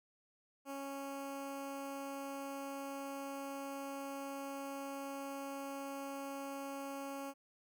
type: tone with notch filter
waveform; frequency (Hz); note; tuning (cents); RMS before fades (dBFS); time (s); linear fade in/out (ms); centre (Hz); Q
15% pulse; 276.1; C#4; -7; -44; 0.65-7.34; 50; 3800; 1.3
effects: none